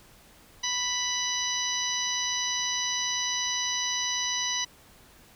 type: harmonic tone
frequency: 989 Hz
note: B5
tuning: 2 cents sharp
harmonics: 1 / 2 / 3 / 4 / 5 / 6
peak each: -37 / -35 / -33 / -33 / -37 / -31 dBFS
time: 0.63-4.65 s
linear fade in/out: 10 ms
effects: pink hiss -55 dBFS RMS until 5.35 s